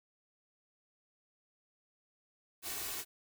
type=noise with comb filter; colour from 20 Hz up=white; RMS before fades=-40 dBFS; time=2.62-3.05 s; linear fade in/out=50 ms; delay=2.7 ms; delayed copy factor=+0.55; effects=none